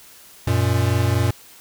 square tone pair together, 93.5 / 117.8 Hz, F#2 / A#2, +19 / +19 cents, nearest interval major third, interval 400 cents, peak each -20 dBFS, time 0.47-1.31 s, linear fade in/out 5 ms, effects white hiss -46 dBFS RMS until 1.6 s

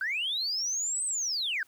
sine linear two-way sweep, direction up then down, 1480 to 8372 to 1480 Hz, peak -27 dBFS, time 0.01-1.63 s, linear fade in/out 2 ms, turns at 1.05 s, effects tanh soft clip ceiling -24 dBFS + white hiss -64 dBFS RMS until 1.67 s

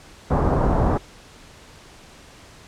pink low-pass noise, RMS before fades -19 dBFS, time 0.3-0.98 s, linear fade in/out 10 ms, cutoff 1100 Hz, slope 24 dB/octave, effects pink hiss -46 dBFS RMS until 2.67 s + low-pass 8000 Hz 12 dB/octave

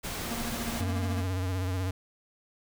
pink noise, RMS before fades -35 dBFS, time 0.03-0.82 s, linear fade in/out 20 ms
square tone with tremolo, 233.1 Hz, A#3, in tune, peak -32 dBFS, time 0.24-1.26 s, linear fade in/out 50 ms, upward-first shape triangle, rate 14 Hz, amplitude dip 85%
square tone with vibrato, 92.5 Hz, F#2, in tune, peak -29 dBFS, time 0.8-1.91 s, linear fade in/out 5 ms, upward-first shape sine, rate 16 Hz, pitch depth 57 cents each way
effects none

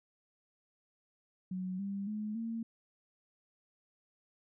sine tone with pitch steps, 185 / 198.28 / 212.5 / 227.8 Hz, F#3 / G3 / G#3 / A#3, 0 / +20 / +40 / -40 cents, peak -35 dBFS, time 1.51-2.63 s, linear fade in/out 5 ms, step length 280 ms, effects none

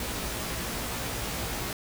pink noise with comb filter, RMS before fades -33 dBFS, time 0-1.73 s, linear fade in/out 2 ms, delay 17 ms, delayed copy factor +0.95, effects none

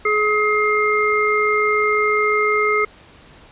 harmonic tone, 422.9 Hz, G#4, 31 cents sharp, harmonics 1 / 3 / 5, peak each -19 / -19 / -19 dBFS, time 0.05-2.85 s, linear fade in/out 5 ms, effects pink hiss -46 dBFS RMS until 3.51 s + resampled to 8000 Hz

